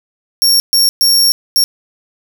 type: tone bursts at uneven times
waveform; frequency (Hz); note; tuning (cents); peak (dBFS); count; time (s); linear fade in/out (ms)
sawtooth; 5520; F8; -21; -5; 4; 0.42-0.6 / 0.73-0.89 / 1.01-1.32 / 1.56-1.64; 0
effects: none